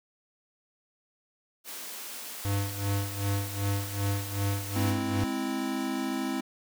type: high-pass noise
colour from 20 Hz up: white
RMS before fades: -40 dBFS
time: 1.64-4.94 s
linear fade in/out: 50 ms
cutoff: 200 Hz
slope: 24 dB/octave
type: tone with tremolo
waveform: square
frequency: 100 Hz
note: G2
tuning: 35 cents sharp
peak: -26 dBFS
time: 2.45-5.24 s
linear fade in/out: 0 ms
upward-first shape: sine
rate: 2.6 Hz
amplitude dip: 75%
type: chord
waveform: square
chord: Ab augmented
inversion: none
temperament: equal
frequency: 207.7 / 261.6 / 329.6 Hz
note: Ab3 / C4 / E4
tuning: 0 / 0 / 0 cents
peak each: -37 / -32 / -35 dBFS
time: 4.75-6.41 s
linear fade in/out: 10 ms
effects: none